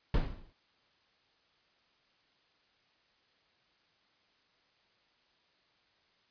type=noise with exponential decay; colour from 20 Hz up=brown; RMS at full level=-24 dBFS; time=0.14-0.53 s; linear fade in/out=2 ms; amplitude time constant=83 ms; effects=white hiss -70 dBFS RMS until 6.3 s + resampled to 11025 Hz